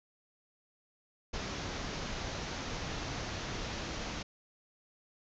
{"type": "low-pass noise", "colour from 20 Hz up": "pink", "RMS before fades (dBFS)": -39, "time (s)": [1.33, 4.23], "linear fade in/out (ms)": 10, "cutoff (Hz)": 6700, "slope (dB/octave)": 96, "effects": []}